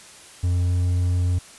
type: tone with pitch glide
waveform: triangle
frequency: 88.8 to 89.31 Hz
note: F2 to F2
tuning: +29 to +39 cents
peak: -16 dBFS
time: 0.43-1.39 s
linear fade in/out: 10 ms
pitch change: +10 cents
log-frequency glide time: 0.65-0.76 s
effects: white hiss -45 dBFS RMS until 1.58 s + resampled to 24000 Hz